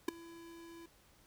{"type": "tone with ADSR envelope", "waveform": "square", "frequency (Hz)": 335.1, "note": "E4", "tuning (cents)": 29, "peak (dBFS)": -27, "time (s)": [0.08, 0.86], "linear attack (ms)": 6, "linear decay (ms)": 6, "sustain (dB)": -24, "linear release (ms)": 4, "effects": ["pink hiss -66 dBFS RMS until 1.26 s"]}